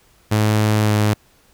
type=tone with pitch glide; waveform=sawtooth; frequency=107.1 to 105.69 Hz; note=A2 to G#2; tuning=-46 to +31 cents; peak=-10 dBFS; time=0.31-1.14 s; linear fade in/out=10 ms; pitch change=-23 cents; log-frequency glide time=0.81-0.91 s; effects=pink hiss -55 dBFS RMS until 1.53 s